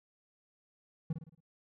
triangle tone with echo, 160.3 Hz, E3, 48 cents flat, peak -28 dBFS, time 1.1-1.13 s, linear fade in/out 5 ms, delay 55 ms, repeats 5, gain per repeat -7 dB, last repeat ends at 1.405 s, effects none

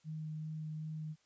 sine tone with vibrato, 155.7 Hz, D#3, 2 cents sharp, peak -39 dBFS, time 0.04-1.16 s, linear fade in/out 50 ms, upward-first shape sine, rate 2.6 Hz, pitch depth 9 cents each way, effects white hiss -73 dBFS RMS until 1.25 s + resampled to 16000 Hz

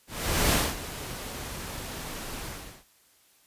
pink noise with ADSR envelope, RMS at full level -22 dBFS, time 0.07-2.85 s, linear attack 450 ms, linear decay 230 ms, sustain -15 dB, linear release 400 ms, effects white hiss -62 dBFS RMS until 3.46 s + resampled to 32000 Hz

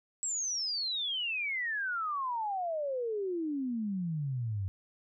sine exponential sweep, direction down, 7810 to 92.5 Hz, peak -31 dBFS, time 0.23-4.68 s, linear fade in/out 0 ms, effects none

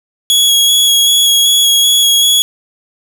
sawtooth tone with vibrato, 3339 Hz, G#7, 9 cents sharp, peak -4 dBFS, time 0.3-2.42 s, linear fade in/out 0 ms, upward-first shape square, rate 2.6 Hz, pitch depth 11 cents each way, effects none

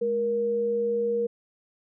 sine tone pair together, 210 / 471.4 Hz, G#3 / A#4, +19 / +19 cents, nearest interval octave + major second, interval 1400 cents, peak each -35 / -23 dBFS, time 0.01-1.27 s, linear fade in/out 10 ms, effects none

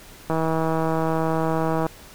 click train, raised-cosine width 1 ms, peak -10 dBFS, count 253, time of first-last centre 0.3-1.865 s, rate 161 Hz, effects pink hiss -45 dBFS RMS until 2.14 s

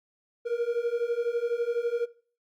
triangle beating tone pair, 466.2 / 478.2 Hz, A#4 / A#4, 0 / +44 cents, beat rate 12 Hz, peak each -27 dBFS, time 0.45-2.06 s, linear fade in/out 20 ms, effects noise-tail reverb RT60 0.4 s tail -18 dB re dry + Opus 48 kbps

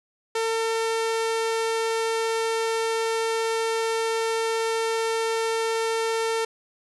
sawtooth tone, 451.3 Hz, A4, 44 cents sharp, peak -19 dBFS, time 0.35-6.45 s, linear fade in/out 5 ms, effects resampled to 24000 Hz + 9-bit

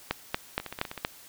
two click trains, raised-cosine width 0.3 ms, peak -10 / -20 dBFS, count 5 / 7, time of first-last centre 0.11-1.049 / 0.6-0.977 s, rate 4.26 / 15.9 Hz, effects white hiss -51 dBFS RMS until 1.28 s

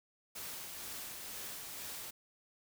white noise with tremolo, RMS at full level -44 dBFS, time 0.35-2.11 s, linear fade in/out 10 ms, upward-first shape sine, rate 2.1 Hz, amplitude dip 25%, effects none

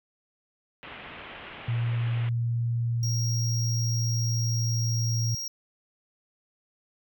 white low-pass noise, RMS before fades -43 dBFS, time 0.83-2.29 s, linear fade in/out 0 ms, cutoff 3100 Hz, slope 48 dB/octave
sine tone with pitch glide, 117.7 to 116.15 Hz, A#2 to A#2, +17 to -6 cents, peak -24 dBFS, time 1.68-5.35 s, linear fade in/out 5 ms, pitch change -23 cents, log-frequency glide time 2.74-5.05 s
square tone, 5620 Hz, F8, 10 cents sharp, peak -32 dBFS, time 3.03-5.48 s, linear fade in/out 2 ms
effects none

